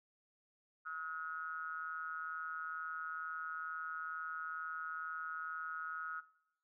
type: ring-modulated tone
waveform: triangle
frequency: 81.1 Hz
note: E2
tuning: 28 cents flat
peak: -36 dBFS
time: 0.85-6.21 s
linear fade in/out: 20 ms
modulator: 1360 Hz
effects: noise-tail reverb RT60 0.7 s tail -18 dB re dry